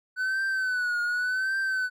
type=tone with vibrato; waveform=triangle; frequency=1500 Hz; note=F#6; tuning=23 cents sharp; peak=-23 dBFS; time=0.16-1.9 s; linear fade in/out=50 ms; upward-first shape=triangle; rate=0.88 Hz; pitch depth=86 cents each way; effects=none